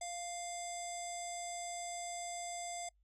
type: tone with low-pass filter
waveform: square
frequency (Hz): 698.5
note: F5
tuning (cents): 0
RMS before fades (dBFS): -43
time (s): 0.01-2.89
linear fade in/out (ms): 5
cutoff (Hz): 7800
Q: 7.6
effects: noise-tail reverb RT60 0.1 s tail -24 dB re dry + added 50 Hz sine -69 dBFS peak until 3.03 s